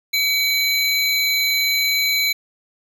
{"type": "tone pair together", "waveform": "square", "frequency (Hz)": [2265, 4036], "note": ["C#7", "B7"], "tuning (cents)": [37, 37], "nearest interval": "minor seventh", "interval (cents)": 1000, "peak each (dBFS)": -20, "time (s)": [0.13, 2.33], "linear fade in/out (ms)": 10, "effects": []}